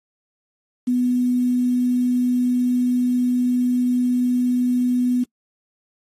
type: tone with quantisation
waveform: sine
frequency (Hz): 247.7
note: B3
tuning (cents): +5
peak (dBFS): -16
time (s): 0.87-5.24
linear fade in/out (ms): 10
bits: 7
effects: noise-tail reverb RT60 0.1 s tail -25 dB re dry + AAC 32 kbps